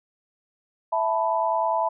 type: chord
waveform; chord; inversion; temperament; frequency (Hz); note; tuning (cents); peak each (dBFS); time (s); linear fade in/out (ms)
sine; E suspended fourth; none; just; 659.3 / 879 / 988.9; E5 / A5 / B5; 0 / -2 / +2; -25; 0.92-1.89; 10
effects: none